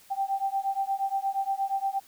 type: beating tone pair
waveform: sine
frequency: 779 / 787.5 Hz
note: G5 / G5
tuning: -11 / +8 cents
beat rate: 8.5 Hz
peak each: -29 dBFS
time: 0.1-2 s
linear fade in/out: 20 ms
effects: white hiss -56 dBFS RMS until 2.07 s